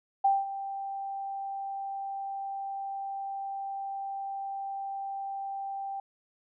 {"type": "tone with ADSR envelope", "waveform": "sine", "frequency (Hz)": 786, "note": "G5", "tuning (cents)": 4, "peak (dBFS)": -19, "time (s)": [0.24, 6], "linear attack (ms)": 10, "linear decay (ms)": 200, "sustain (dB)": -14, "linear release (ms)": 3, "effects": []}